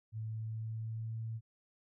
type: tone with pitch glide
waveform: sine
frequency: 110.1 to 112.41 Hz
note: A2 to A2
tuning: +2 to +38 cents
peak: -37 dBFS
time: 0.12-1.41 s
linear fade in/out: 50 ms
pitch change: +36 cents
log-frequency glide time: 0.25-1.15 s
effects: none